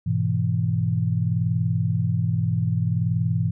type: chord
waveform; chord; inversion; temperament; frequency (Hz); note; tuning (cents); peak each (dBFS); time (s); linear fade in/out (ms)
sine; E major; first; just; 103.01 / 123.61 / 164.81; G#2 / B2 / E3; -14 / +2 / 0; -24; 0.06-3.51; 10
effects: none